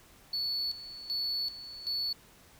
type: tone with tremolo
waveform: sine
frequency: 4435 Hz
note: C#8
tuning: in tune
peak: -28 dBFS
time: 0.33-2.13 s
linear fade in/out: 5 ms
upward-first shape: square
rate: 1.3 Hz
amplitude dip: 80%
effects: tanh soft clip ceiling -28 dBFS + pink hiss -58 dBFS RMS until 2.59 s